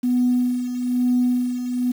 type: tone with tremolo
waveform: sine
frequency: 247.7 Hz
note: B3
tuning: 5 cents sharp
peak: -14 dBFS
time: 0.03-1.92 s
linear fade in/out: 10 ms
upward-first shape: sine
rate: 1.1 Hz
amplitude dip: 65%
effects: tanh soft clip ceiling -11 dBFS + 7-bit